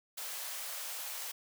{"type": "high-pass noise", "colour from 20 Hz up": "white", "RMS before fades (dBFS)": -41, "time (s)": [0.17, 1.32], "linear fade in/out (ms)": 10, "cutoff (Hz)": 490, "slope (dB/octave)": 48, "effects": []}